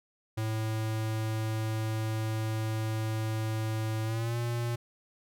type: tone with pitch glide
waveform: square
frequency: 110 to 118.58 Hz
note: A2 to A#2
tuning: 0 to +30 cents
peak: -30 dBFS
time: 0.37-4.76 s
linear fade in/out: 10 ms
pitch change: +130 cents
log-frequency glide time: 4.04-4.37 s
effects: none